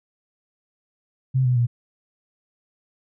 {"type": "tone with pitch steps", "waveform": "sine", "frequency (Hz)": [130.81, 125.19, 119.81], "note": ["C3", "B2", "A#2"], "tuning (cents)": [0, 24, 48], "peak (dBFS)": -16, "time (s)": [1.34, 1.67], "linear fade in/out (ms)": 20, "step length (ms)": 110, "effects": []}